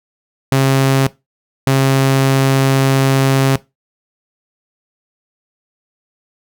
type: tone bursts at uneven times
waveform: sawtooth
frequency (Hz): 135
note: C#3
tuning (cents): -45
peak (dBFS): -6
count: 2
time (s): 0.52-1.07 / 1.67-3.56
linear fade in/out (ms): 2
effects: noise-tail reverb RT60 0.2 s tail -18 dB re dry